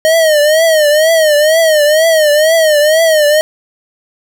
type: tone with vibrato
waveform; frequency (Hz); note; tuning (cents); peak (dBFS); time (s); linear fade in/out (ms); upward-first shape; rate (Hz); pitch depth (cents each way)
square; 622.3; D#5; 0; -7; 0.05-3.41; 0; triangle; 2.1; 120
effects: none